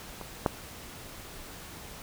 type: clicks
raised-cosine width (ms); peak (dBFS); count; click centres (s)
1; -25 / -9; 2; 0.213 / 0.462
effects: pink hiss -45 dBFS RMS until 2.02 s